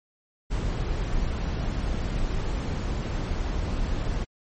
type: noise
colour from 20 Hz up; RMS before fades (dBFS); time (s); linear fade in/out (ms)
brown; -27; 0.5-4.25; 20
effects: MP3 32 kbps